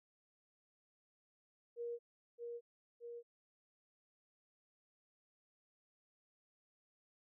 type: tone with echo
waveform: sine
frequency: 473.1 Hz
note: A#4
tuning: 26 cents sharp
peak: -40 dBFS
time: 1.76-1.99 s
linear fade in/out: 50 ms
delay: 620 ms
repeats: 2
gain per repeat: -3 dB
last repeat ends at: 3.23 s
effects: none